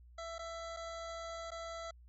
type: tone with dropouts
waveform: 25% pulse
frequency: 665 Hz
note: E5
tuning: 15 cents sharp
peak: -38 dBFS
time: 0.18-1.91 s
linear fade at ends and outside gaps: 5 ms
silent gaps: 0.383-0.391 / 0.765-0.769 / 1.506-1.516 s
effects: added 60 Hz sine -55 dBFS peak until 2.08 s + MP3 32 kbps